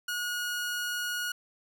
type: tone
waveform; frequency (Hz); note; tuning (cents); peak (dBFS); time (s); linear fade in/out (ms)
sawtooth; 1447; F#6; -39; -27; 0.08-1.32; 5
effects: none